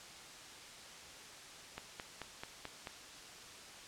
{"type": "click train", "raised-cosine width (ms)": 0.3, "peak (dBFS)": -26, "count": 6, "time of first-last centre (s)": [1.78, 2.872], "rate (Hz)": 4.58, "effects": ["white hiss -52 dBFS RMS until 3.87 s", "low-pass 7000 Hz 12 dB/octave"]}